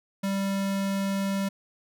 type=tone; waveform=square; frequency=196 Hz; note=G3; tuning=in tune; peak=-26 dBFS; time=0.23-1.49 s; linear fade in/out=10 ms; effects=none